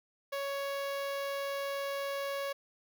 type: tone with notch filter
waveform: sawtooth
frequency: 557 Hz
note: C#5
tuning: 8 cents sharp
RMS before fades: -36 dBFS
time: 0.32-2.53 s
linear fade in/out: 10 ms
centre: 8000 Hz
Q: 1.4
effects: none